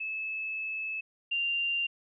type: tone pair in turn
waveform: sine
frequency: 2605 / 2783 Hz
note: E7 / F7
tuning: -21 / -7 cents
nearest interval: minor second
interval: 114 cents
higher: second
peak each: -32 / -27 dBFS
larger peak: second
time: 0-1.01 / 1.31-1.87 s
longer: first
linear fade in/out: 10 ms
effects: none